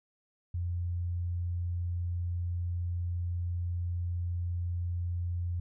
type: tone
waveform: sine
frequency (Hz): 87.4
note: F2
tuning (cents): +2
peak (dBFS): -30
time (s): 0.54-5.6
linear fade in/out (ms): 5
effects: none